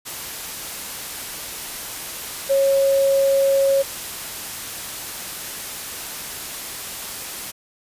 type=tone in noise; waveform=sine; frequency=548 Hz; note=C#5; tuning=20 cents flat; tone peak=-14 dBFS; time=2.49-3.83 s; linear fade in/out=20 ms; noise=white; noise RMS=-31 dBFS; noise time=0.05-7.52 s; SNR=+14 dB; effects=resampled to 32000 Hz